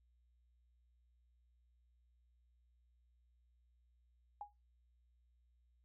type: tone with exponential decay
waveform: sine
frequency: 824 Hz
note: G#5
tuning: 14 cents flat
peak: -40 dBFS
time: 4.41-4.53 s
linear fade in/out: 2 ms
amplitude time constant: 24 ms
effects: noise-tail reverb RT60 0.2 s tail -20 dB re dry + added 60 Hz sine -70 dBFS peak until 5.84 s